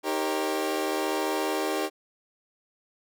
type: chord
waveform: 25% pulse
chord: Eb dominant seventh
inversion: none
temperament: equal with one note detuned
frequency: 311.1 / 392 / 466.2 / 541.4 Hz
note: Eb4 / G4 / Bb4 / Db5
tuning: 0 / 0 / 0 / -41 cents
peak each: -27 / -26 / -31 / -30 dBFS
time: 0.03-1.9 s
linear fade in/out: 50 ms
effects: none